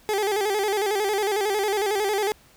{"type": "tone with vibrato", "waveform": "30% pulse", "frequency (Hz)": 408.6, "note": "G#4", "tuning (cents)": -28, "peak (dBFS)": -19, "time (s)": [0.09, 2.32], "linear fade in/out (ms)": 0, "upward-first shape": "square", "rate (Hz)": 11, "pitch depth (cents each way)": 76, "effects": ["pink hiss -55 dBFS RMS until 2.56 s"]}